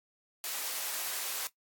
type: high-pass noise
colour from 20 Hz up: white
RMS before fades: -36 dBFS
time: 0.44-1.47 s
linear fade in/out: 0 ms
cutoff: 530 Hz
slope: 12 dB/octave
effects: noise-tail reverb RT60 0.1 s tail -17 dB re dry + AAC 64 kbps